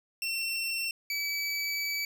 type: tone pair in turn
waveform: 25% pulse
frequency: 2707 / 2293 Hz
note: E7 / D7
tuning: +45 / -42 cents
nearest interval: minor third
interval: 287 cents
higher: first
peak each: -26 dBFS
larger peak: neither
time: 0.22-0.91 / 1.1-2.05 s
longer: second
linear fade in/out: 2 ms
effects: none